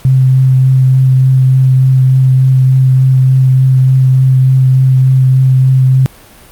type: tone with vibrato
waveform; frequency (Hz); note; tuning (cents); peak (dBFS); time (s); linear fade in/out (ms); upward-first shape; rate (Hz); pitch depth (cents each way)
sine; 130.81; C3; 0; -4; 0.05-6.06; 0; triangle; 3.4; 13
effects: pink hiss -38 dBFS RMS until 6.51 s + Opus 48 kbps